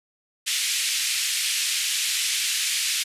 pink band-pass noise, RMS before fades -25 dBFS, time 0.46-3.04 s, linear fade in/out 20 ms, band 2300 to 11000 Hz, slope 24 dB/octave, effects resampled to 32000 Hz

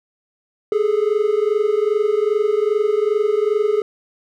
triangle tone pair together, 410.9 / 433.4 Hz, G#4 / A4, -18 / -26 cents, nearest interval minor second, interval 92 cents, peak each -16 dBFS, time 0.72-3.82 s, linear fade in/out 2 ms, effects none

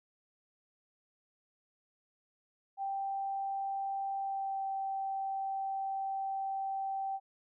sine tone with pitch glide, 784 to 777.7 Hz, G5 to G5, 0 to -14 cents, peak -33 dBFS, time 2.77-7.2 s, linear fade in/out 50 ms, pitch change -14 cents, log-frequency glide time 4.18-4.65 s, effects none

